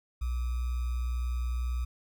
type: tone with sample-and-hold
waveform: sine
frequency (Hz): 61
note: B1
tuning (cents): -21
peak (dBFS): -28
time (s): 0.21-1.85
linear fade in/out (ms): 10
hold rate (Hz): 1225
effects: none